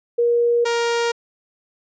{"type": "tone pair in turn", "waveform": ["sine", "sawtooth"], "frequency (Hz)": [474.3, 469.1], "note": ["A#4", "A#4"], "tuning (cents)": [30, 11], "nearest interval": "unison", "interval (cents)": 19, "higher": "first", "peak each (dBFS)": -14, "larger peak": "neither", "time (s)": [[0.18, 0.65], [0.65, 1.12]], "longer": "neither", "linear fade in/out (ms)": 10, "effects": ["resampled to 16000 Hz"]}